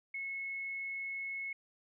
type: tone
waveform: sine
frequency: 2187 Hz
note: C#7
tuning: 24 cents flat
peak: -37 dBFS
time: 0.14-1.53 s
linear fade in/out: 5 ms
effects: none